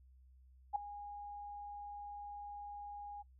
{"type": "tone with ADSR envelope", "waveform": "sine", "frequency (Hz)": 820, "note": "G#5", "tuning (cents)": -22, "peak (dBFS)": -29, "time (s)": [0.73, 3.23], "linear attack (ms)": 27, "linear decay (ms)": 5, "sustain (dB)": -16, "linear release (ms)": 22, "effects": ["noise-tail reverb RT60 0.1 s tail -22 dB re dry", "added 64 Hz sine -60 dBFS peak until 3.39 s"]}